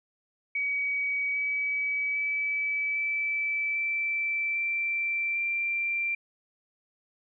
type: tone with pitch steps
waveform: sine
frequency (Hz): 2266 / 2282 / 2298 / 2314 / 2330 / 2346 / 2362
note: C#7 / C#7 / D7 / D7 / D7 / D7 / D7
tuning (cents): +37 / +50 / -38 / -26 / -14 / -2 / +9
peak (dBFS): -26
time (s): 0.55-6.15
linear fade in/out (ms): 5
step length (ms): 800
effects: none